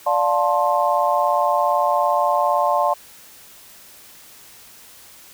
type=chord; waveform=sine; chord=D minor seventh; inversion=none; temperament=just; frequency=587.3 / 704.8 / 881 / 1057.2 Hz; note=D5 / F5 / A5 / C6; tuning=0 / +16 / +2 / +18 cents; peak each=-21 dBFS; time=0.06-2.94 s; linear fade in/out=10 ms; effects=white hiss -45 dBFS RMS until 5.33 s